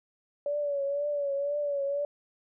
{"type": "tone with vibrato", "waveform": "sine", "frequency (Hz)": 571, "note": "D5", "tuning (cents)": -49, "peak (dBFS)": -27, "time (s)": [0.46, 2.05], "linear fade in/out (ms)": 2, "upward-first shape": "triangle", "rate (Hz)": 2, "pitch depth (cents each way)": 59, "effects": []}